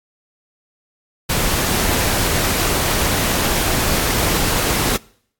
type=noise; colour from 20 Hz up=pink; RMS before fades=-18 dBFS; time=1.29-4.97 s; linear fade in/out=10 ms; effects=noise-tail reverb RT60 0.6 s tail -23 dB re dry + AAC 64 kbps